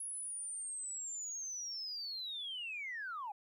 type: linear sweep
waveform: sine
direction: down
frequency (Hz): 10548 to 784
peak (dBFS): -39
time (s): 0-3.32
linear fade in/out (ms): 5
effects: tanh soft clip ceiling -35 dBFS + 13-bit